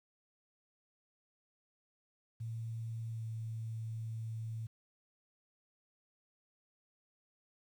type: tone with pitch glide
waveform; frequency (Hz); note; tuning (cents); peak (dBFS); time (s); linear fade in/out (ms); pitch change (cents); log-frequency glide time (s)
sine; 113.7 to 112.26; A#2 to A2; -43 to +35; -38; 2.4-4.67; 10; -22; 3.11-3.23
effects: 11-bit